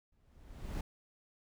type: noise with exponential growth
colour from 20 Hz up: brown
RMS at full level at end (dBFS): -34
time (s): 0.12-0.81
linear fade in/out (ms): 5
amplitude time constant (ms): 150
effects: none